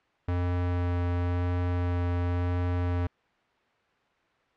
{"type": "tone with vibrato", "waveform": "square", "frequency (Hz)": 88.4, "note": "F2", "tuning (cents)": 22, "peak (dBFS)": -26, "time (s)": [0.28, 3.07], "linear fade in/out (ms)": 5, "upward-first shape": "sine", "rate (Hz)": 0.95, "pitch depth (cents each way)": 9, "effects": ["white hiss -66 dBFS RMS until 4.56 s", "low-pass 2000 Hz 12 dB/octave"]}